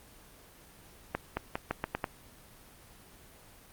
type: accelerating click train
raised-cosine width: 0.5 ms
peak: -15 dBFS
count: 7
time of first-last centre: 1.15-2.042 s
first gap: 220 ms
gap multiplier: 0.84
effects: pink hiss -55 dBFS RMS until 3.72 s + Opus 24 kbps

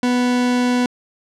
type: tone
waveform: 40% pulse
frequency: 246.9 Hz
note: B3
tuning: in tune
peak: -14 dBFS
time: 0.03-0.86 s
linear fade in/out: 2 ms
effects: low-pass 7000 Hz 12 dB/octave

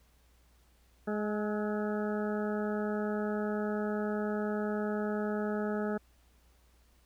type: harmonic tone with a mistuned harmonic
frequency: 210 Hz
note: G#3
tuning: 19 cents sharp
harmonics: 1 / 2 / 3 / 4 / 6 / 7 / 8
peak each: -33 / -35 / -39 / -44 / -44 / -46 / -48 dBFS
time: 1.07-5.98 s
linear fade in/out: 10 ms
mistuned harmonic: 6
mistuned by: +35 cents
effects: added 60 Hz sine -63 dBFS peak until 7.05 s + pink hiss -69 dBFS RMS until 7.05 s

